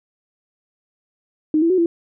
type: tone with pitch steps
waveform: sine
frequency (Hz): 309.1 / 333 / 371.2 / 337.7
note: D#4 / E4 / F#4 / E4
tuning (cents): -11 / +18 / +6 / +42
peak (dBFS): -13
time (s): 1.54-1.86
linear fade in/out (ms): 2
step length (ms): 80
effects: none